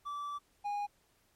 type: tone pair in turn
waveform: triangle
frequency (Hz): 1160 / 820.2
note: D6 / G#5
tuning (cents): -22 / -22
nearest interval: tritone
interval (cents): 600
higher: first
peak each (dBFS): -35 / -31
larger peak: second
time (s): 0.05-0.39 / 0.64-0.87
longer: first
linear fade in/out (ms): 20
effects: pink hiss -71 dBFS RMS until 1.35 s + MP3 64 kbps